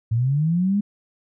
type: linear sweep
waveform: sine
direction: up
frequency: 108.6 to 209.2 Hz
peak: -17 dBFS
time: 0.11-0.81 s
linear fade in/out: 10 ms
effects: none